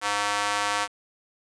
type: tone with high-pass filter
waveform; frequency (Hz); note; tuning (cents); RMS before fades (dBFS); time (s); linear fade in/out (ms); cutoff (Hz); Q
square; 102.7; G#2; -19; -26; 0.01-0.88; 50; 990; 1.3
effects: resampled to 22050 Hz + 7-bit